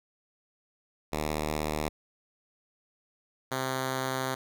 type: tone pair in turn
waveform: 5% pulse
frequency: 76.4 / 131.14 Hz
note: D#2 / C3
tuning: -31 / +4 cents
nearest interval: major sixth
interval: 935 cents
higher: second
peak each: -18 dBFS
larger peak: neither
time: 1.12-1.89 / 3.51-4.35 s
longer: second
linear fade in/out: 10 ms
effects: none